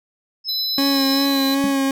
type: tone with tremolo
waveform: sine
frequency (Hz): 5180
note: E8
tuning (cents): -31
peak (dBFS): -22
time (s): 0.44-1.27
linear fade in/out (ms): 50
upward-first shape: triangle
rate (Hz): 7.6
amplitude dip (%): 30
type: tone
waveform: square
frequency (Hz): 4013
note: B7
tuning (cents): +27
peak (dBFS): -23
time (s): 0.48-1.55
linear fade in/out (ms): 10
type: tone with vibrato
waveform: 40% pulse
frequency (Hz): 274.1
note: C#4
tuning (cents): -19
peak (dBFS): -16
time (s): 0.78-1.91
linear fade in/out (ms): 2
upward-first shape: sine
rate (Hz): 2.6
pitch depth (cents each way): 22
type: tone with exponential decay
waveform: sine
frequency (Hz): 207.7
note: G#3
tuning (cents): 0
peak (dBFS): -18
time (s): 1.64-1.77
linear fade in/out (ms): 0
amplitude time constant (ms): 28
effects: none